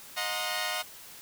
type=chord; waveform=10% pulse; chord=C half-diminished seventh; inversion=first; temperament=equal with one note detuned; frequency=622.3 / 725.6 / 932.3 / 1046.5 Hz; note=Eb5 / Gb5 / Bb5 / C6; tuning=0 / -34 / 0 / 0 cents; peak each=-27 / -25 / -30 / -29 dBFS; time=0.16-0.83 s; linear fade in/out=20 ms; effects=white hiss -48 dBFS RMS until 1.21 s